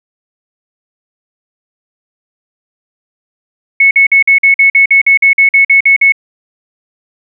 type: tone bursts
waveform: sine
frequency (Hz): 2201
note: C#7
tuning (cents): -13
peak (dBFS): -3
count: 15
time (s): 3.8-6.122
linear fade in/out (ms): 5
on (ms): 110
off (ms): 48
effects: none